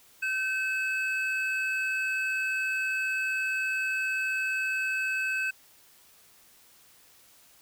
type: tone pair together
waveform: triangle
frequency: 1539 / 2588 Hz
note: G6 / E7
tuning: -32 / -32 cents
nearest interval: major sixth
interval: 900 cents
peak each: -28 / -28 dBFS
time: 0.22-5.51 s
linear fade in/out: 10 ms
effects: white hiss -58 dBFS RMS until 7.61 s